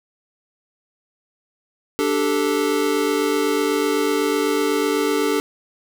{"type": "chord", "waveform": "square", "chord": "D suspended fourth", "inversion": "none", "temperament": "equal", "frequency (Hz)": [293.7, 392, 440], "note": ["D4", "G4", "A4"], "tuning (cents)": [0, 0, 0], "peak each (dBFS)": [-23, -24, -22], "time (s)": [1.99, 5.4], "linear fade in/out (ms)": 0, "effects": []}